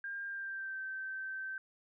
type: tone with pitch glide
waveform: sine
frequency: 1603 to 1550.2 Hz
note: G6 to G6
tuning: +38 to -20 cents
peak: -38 dBFS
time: 0.04-1.58 s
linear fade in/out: 2 ms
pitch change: -58 cents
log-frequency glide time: 0.25-0.8 s
effects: none